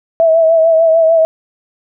sine tone with vibrato, 652 Hz, E5, 19 cents flat, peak -6 dBFS, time 0.2-1.25 s, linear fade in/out 0 ms, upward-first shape triangle, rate 6.7 Hz, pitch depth 46 cents each way, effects none

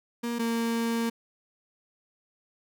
35% pulse tone pair in turn, 236.1 / 230.7 Hz, A#3 / A#3, +22 / -18 cents, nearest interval unison, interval 40 cents, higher first, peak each -27 / -24 dBFS, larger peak second, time 0.23-0.39 / 0.39-1.1 s, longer second, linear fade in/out 10 ms, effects none

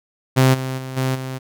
sawtooth tone with level steps, 130.81 Hz, C3, in tune, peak -7 / -19 / -24 / -14 / -22 dBFS, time 0.36-1.39 s, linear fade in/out 20 ms, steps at 0.53 / 0.77 / 0.96 / 1.14 s, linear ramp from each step 20 ms, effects none

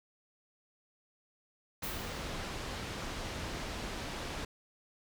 pink low-pass noise, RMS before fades -40 dBFS, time 1.82-4.45 s, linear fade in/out 5 ms, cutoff 5700 Hz, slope 12 dB/octave
violet noise with exponential decay, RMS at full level -38 dBFS, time 1.83-2.39 s, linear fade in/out 5 ms, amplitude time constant 120 ms
effects none

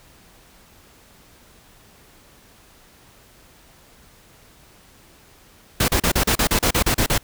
pink noise bursts, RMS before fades -18 dBFS, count 12, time 5.8-7.18 s, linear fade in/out 5 ms, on 82 ms, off 36 ms, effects pink hiss -51 dBFS RMS until 7.23 s

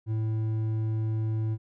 triangle tone with hard clipping, 110 Hz, A2, in tune, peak -27 dBFS, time 0.06-1.58 s, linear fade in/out 50 ms, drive 9 dB, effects none

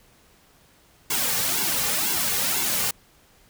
white noise with flanger, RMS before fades -24 dBFS, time 1.1-2.91 s, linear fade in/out 5 ms, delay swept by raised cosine 1.6 to 3.1 ms, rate 2 Hz, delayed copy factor -0.8, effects pink hiss -57 dBFS RMS until 3.49 s

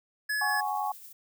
square tone, 1700 Hz, G#6, 40 cents sharp, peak -28 dBFS, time 0.29-0.61 s, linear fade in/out 10 ms
sine chord, F# suspended second, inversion none, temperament equal, 740 / 830.6 / 1108.7 Hz, F#5 / G#5 / C#6, 0 / 0 / 0 cents, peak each -34 / -30 / -34 dBFS, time 0.41-0.92 s, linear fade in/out 5 ms
violet noise with tremolo, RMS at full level -46 dBFS, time 0.48-1.13 s, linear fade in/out 10 ms, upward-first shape triangle, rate 11 Hz, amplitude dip 40%
effects none

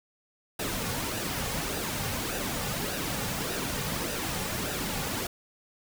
pink noise with flanger, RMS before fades -32 dBFS, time 0.59-5.27 s, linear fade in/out 5 ms, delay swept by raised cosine 0.91 to 3.11 ms, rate 1.7 Hz, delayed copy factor -0.55, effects none

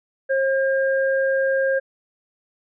sine tone pair together, 537 / 1609.2 Hz, C5 / G6, +45 / +45 cents, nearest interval octave + perfect fifth, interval 1900 cents, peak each -18 / -24 dBFS, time 0.29-1.8 s, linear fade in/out 20 ms, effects none

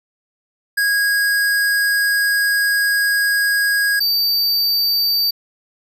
square tone pair in turn, 1645 / 4626 Hz, G#6 / D8, -17 / -27 cents, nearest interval octave + tritone, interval 1790 cents, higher second, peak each -15 dBFS, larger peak neither, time 0.77-4 / 4-5.31 s, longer first, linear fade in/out 10 ms, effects none

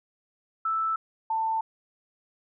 sine tone pair in turn, 1318.5 / 890.5 Hz, E6 / A5, 0 / +21 cents, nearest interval perfect fifth, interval 679 cents, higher first, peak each -24 dBFS, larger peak neither, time 0.65-0.96 / 1.3-1.61 s, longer neither, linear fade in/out 5 ms, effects none

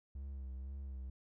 triangle tone with vibrato, 66.8 Hz, C2, 36 cents sharp, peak -40 dBFS, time 0.15-1.1 s, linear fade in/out 5 ms, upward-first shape sine, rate 2 Hz, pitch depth 56 cents each way, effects none

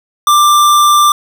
square tone, 1183 Hz, D6, 12 cents sharp, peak -6 dBFS, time 0.27-1.12 s, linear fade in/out 2 ms, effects none

